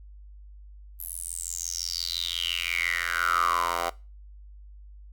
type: tone with high-pass filter sweep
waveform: 10% pulse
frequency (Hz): 85.8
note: F2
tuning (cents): -30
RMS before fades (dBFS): -29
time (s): 0.99-3.9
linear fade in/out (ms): 10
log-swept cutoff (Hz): 12000 to 770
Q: 8
effects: noise-tail reverb RT60 0.3 s tail -21 dB re dry + added 50 Hz sine -44 dBFS peak until 5.12 s